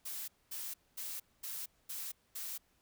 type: noise bursts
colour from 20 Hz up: blue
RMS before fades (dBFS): -42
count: 6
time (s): 0.05-2.58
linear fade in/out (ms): 10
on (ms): 230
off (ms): 230
effects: pink hiss -73 dBFS RMS until 2.81 s